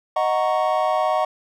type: chord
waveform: triangle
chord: D# minor seventh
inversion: none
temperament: equal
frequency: 622.3 / 740 / 932.3 / 1108.7 Hz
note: D#5 / F#5 / A#5 / C#6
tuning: 0 / 0 / 0 / 0 cents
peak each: -20 / -20 / -25 / -23 dBFS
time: 0.16-1.25 s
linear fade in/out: 5 ms
effects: none